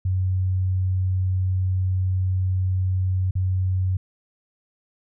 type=tone with dropouts; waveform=sine; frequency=93.1 Hz; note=F#2; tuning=11 cents sharp; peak=-19 dBFS; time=0.05-3.97 s; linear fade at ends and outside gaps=5 ms; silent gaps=3.31-3.353 s; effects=none